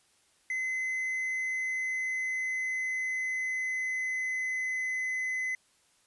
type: tone with pitch glide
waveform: triangle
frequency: 2044 to 2030 Hz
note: C7 to B6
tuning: -41 to +47 cents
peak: -28 dBFS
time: 0.5-5.55 s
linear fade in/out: 2 ms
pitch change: -12 cents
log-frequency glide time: 1.35-5 s
effects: white hiss -67 dBFS RMS until 6.06 s + resampled to 24000 Hz

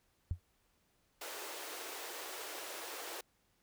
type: tone with exponential decay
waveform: sine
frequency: 87.4 Hz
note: F2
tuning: 2 cents sharp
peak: -28 dBFS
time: 0.31-0.4 s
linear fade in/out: 0 ms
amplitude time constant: 18 ms
type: high-pass noise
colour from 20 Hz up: pink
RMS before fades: -45 dBFS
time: 1.21-3.21 s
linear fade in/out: 5 ms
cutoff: 340 Hz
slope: 48 dB/octave
effects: pink hiss -75 dBFS RMS until 3.62 s

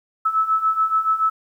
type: beating tone pair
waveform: sine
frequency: 1300 / 1307 Hz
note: E6 / E6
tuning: -24 / -15 cents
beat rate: 7 Hz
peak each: -22 / -18 dBFS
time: 0.25-1.3 s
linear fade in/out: 10 ms
effects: 9-bit

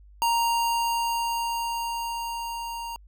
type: tone with level ramp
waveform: square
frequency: 932.3 Hz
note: A#5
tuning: in tune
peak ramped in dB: -21 to -33 dBFS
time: 0.22-2.96 s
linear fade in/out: 0 ms
effects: added 50 Hz sine -48 dBFS peak until 3.07 s

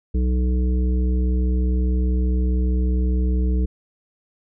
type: harmonic tone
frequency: 62.4 Hz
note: B1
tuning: 19 cents sharp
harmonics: 1 / 3 / 5 / 7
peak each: -17 / -27 / -31 / -34 dBFS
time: 0.14-3.66 s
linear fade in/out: 10 ms
effects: none

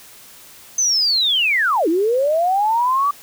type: linear two-way sweep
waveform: sine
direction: down then up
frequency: 6272 to 308.6 to 1169 Hz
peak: -14 dBFS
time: 0.78-3.11 s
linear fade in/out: 5 ms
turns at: 1.88 s
effects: white hiss -43 dBFS RMS until 3.22 s

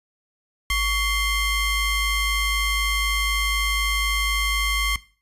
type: ring-modulated tone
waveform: 30% pulse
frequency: 1072 Hz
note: C6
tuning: 42 cents sharp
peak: -14 dBFS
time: 0.7-4.96 s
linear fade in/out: 2 ms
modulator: 1020 Hz
effects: noise-tail reverb RT60 0.4 s tail -19 dB re dry + resampled to 32000 Hz

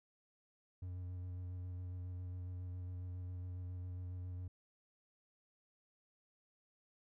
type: tone with vibrato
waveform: triangle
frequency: 90.3 Hz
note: F#2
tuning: 42 cents flat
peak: -40 dBFS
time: 0.82-4.48 s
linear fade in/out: 5 ms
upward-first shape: square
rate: 7.3 Hz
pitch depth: 15 cents each way
effects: none

